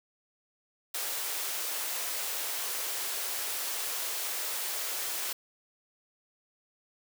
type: high-pass noise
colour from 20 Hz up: white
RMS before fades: -34 dBFS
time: 0.94-5.33 s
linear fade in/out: 5 ms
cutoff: 380 Hz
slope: 24 dB/octave
effects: none